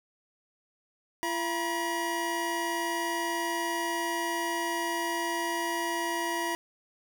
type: tone pair together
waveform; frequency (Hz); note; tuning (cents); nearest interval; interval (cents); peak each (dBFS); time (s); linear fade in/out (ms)
25% pulse; 340 / 959.9; F4 / B5; -46 / -50; octave + tritone; 1796; -29 / -27; 1.23-6.55; 0
effects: none